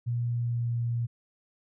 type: tone with pitch glide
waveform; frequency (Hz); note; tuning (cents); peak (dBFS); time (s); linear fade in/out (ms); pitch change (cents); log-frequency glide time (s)
sine; 119.5 to 118.2; A#2 to A#2; +43 to +24; -26; 0.06-1.07; 20; -19; 0.29-0.77
effects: none